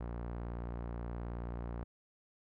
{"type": "tone with low-pass filter", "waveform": "sawtooth", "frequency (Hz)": 58.8, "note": "A#1", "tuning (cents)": 16, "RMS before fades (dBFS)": -41, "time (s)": [0, 1.84], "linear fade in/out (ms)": 10, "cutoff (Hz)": 1200, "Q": 0.94, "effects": []}